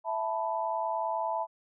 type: chord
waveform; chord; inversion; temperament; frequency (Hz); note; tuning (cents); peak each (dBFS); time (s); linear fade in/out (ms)
sine; E suspended fourth; none; just; 659.3 / 879 / 988.9; E5 / A5 / B5; 0 / -2 / +2; -33 / -32 / -34; 0.04-1.47; 50
effects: none